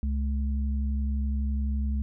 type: tone pair together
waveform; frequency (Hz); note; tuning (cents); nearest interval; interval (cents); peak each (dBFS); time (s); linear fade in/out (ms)
sine; 67.56 / 214.5; C#2 / A3; -44 / -44; octave + minor sixth; 2000; -25 / -34; 0.03-2.02; 0
effects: none